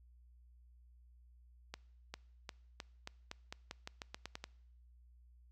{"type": "accelerating click train", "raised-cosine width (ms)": 0.2, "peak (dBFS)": -26, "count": 14, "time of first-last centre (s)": [1.74, 4.441], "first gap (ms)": 400, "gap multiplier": 0.88, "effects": ["noise-tail reverb RT60 0.8 s tail -23 dB re dry", "added 60 Hz sine -60 dBFS peak until 5.51 s"]}